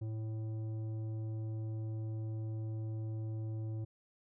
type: tone with tanh clipping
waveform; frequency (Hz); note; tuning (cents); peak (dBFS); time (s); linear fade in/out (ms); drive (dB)
sine; 110; A2; 0; -38; 0.01-3.85; 10; 10
effects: none